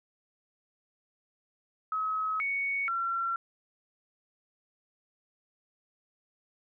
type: tone with pitch steps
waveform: sine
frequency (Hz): 1280 / 2226 / 1361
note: D#6 / C#7 / F6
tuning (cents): +49 / +7 / -45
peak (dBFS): -28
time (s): 1.92-3.36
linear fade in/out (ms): 2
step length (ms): 480
effects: none